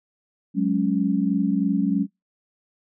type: chord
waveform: sine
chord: F# suspended second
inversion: none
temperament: just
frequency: 185 / 208.1 / 277.5 Hz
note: F#3 / G#3 / C#4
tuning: 0 / +4 / +2 cents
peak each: -23 dBFS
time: 0.54-2.07 s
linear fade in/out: 50 ms
effects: noise-tail reverb RT60 0.2 s tail -26 dB re dry